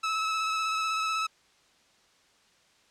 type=tone with vibrato; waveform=sawtooth; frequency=1300 Hz; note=E6; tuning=24 cents flat; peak=-23 dBFS; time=0.03-1.27 s; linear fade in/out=10 ms; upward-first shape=square; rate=16 Hz; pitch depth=15 cents each way; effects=white hiss -63 dBFS RMS until 2.9 s + low-pass 6000 Hz 12 dB/octave